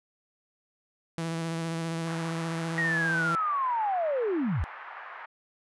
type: tone with vibrato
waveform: sawtooth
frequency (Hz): 164.8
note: E3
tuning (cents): 0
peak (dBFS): -26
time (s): 1.18-3.35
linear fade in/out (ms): 0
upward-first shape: square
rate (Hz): 15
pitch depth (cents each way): 16
type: band-pass noise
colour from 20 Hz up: pink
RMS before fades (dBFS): -43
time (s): 2.06-5.26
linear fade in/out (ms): 10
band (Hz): 810 to 1900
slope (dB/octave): 24
type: linear sweep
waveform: sine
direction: down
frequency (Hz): 1900 to 55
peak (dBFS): -25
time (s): 2.78-4.64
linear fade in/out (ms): 0
effects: resampled to 24000 Hz